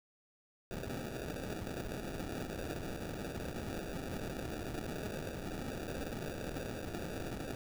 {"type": "noise with sample-and-hold", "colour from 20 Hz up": "white", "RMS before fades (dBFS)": -41, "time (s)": [0.71, 7.55], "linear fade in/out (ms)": 0, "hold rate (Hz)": 1050, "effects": []}